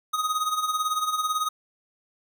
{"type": "tone with tremolo", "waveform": "square", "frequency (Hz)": 1251, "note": "D#6", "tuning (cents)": 9, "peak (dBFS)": -22, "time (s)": [0.13, 1.49], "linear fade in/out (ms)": 10, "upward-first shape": "sine", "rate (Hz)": 18, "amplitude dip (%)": 65, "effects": []}